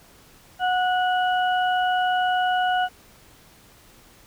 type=harmonic tone; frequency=733 Hz; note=F#5; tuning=16 cents flat; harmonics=1 / 2 / 4; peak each=-20 / -26 / -32 dBFS; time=0.59-2.89 s; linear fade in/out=50 ms; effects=pink hiss -52 dBFS RMS until 4.26 s